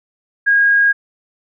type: tone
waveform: sine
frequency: 1634 Hz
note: G#6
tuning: 29 cents flat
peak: -9 dBFS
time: 0.46-0.93 s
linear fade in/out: 20 ms
effects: none